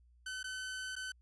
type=tone with dropouts; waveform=sawtooth; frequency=1519 Hz; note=F#6; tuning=45 cents sharp; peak=-36 dBFS; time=0.26-1.12 s; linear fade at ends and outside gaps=5 ms; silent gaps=0.43-0.441 / 0.955-0.963 s; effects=added 60 Hz sine -62 dBFS peak until 1.21 s + resampled to 24000 Hz